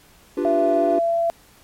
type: chord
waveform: triangle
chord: G dominant seventh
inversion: second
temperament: equal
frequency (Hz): 293.7 / 349.2 / 392 / 493.9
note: D4 / F4 / G4 / B4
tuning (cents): 0 / 0 / 0 / 0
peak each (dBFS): -22 / -22 / -24 / -27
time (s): 0.37-0.99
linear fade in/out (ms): 5
type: tone with pitch glide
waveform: sine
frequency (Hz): 670 to 674.3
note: E5 to E5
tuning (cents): +28 to +39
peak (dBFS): -17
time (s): 0.45-1.3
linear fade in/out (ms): 0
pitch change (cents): +11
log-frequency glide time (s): 0.73-0.86
effects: pink hiss -52 dBFS RMS until 1.63 s + MP3 64 kbps